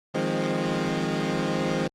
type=chord; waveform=20% pulse; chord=F minor seventh; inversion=third; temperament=equal with one note detuned; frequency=155.56 / 174.61 / 205.7 / 261.6 Hz; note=Eb3 / F3 / Ab3 / C4; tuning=0 / 0 / -16 / 0 cents; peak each=-25 dBFS; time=0.14-1.88 s; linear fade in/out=10 ms; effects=low-pass 6000 Hz 12 dB/octave + Opus 24 kbps